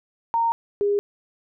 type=tone pair in turn; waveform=sine; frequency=923 / 407.2 Hz; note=A#5 / G#4; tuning=-17 / -34 cents; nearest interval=octave + major second; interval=1417 cents; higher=first; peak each=-18 / -18 dBFS; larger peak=neither; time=0.34-0.52 / 0.81-0.99 s; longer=neither; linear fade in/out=0 ms; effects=none